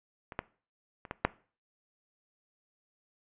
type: clicks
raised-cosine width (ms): 0.5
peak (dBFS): -27 / -16 / -29 / -20 / -8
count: 5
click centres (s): 0.322 / 0.391 / 1.052 / 1.111 / 1.25
effects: noise-tail reverb RT60 0.4 s tail -20 dB re dry + resampled to 8000 Hz